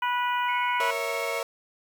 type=harmonic tone; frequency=490 Hz; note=B4; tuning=14 cents flat; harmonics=2 / 3 / 4 / 5 / 6; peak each=-25 / -31 / -36 / -36 / -37 dBFS; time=0.02-0.91 s; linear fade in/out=5 ms
type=tone with tremolo; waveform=sine; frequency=2196 Hz; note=C#7; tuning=17 cents flat; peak=-31 dBFS; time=0.48-1.4 s; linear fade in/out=10 ms; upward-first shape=sine; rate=15 Hz; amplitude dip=40%
type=chord; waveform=30% pulse; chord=A# diminished; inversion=none; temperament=equal; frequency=466.2 / 554.4 / 659.3 Hz; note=A#4 / C#5 / E5; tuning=0 / 0 / 0 cents; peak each=-30 dBFS; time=0.8-1.43 s; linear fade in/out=2 ms
effects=9-bit